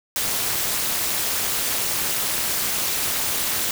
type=noise with amplitude modulation; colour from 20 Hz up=white; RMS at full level=-20 dBFS; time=0.16-3.71 s; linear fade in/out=0 ms; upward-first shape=sine; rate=233 Hz; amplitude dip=80%; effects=none